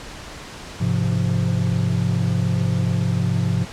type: chord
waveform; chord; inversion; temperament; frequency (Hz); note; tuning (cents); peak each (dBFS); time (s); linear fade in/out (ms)
triangle; F minor; first; equal with one note detuned; 103.83 / 130.81 / 173.31; Ab2 / C3 / F3; 0 / 0 / -13; -20; 0.8-3.65; 10
effects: pink hiss -36 dBFS RMS until 3.72 s + low-pass 7000 Hz 12 dB/octave